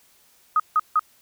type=tone bursts; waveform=sine; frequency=1252 Hz; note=D#6; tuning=10 cents sharp; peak=-15 dBFS; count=3; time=0.56-0.994 s; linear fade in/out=2 ms; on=38 ms; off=160 ms; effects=white hiss -58 dBFS RMS until 1.21 s